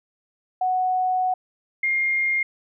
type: tone pair in turn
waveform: sine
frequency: 740 / 2123 Hz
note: F#5 / C7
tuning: 0 / +25 cents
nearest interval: octave + tritone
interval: 1825 cents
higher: second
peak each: -19 dBFS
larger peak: neither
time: 0.61-1.34 / 1.83-2.43 s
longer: first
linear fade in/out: 5 ms
effects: none